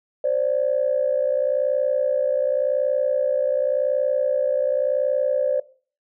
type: tone pair together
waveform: sine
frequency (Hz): 523 / 583.9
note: C5 / D5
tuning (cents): -1 / -10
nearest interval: major second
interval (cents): 191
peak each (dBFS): -21 / -20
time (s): 0.24-5.6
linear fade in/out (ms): 5
effects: noise-tail reverb RT60 0.4 s tail -19 dB re dry + tanh soft clip ceiling -10 dBFS